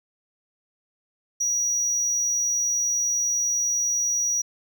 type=tone; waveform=triangle; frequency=5790 Hz; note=F#8; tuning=38 cents flat; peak=-20 dBFS; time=1.4-4.42 s; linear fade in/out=10 ms; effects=none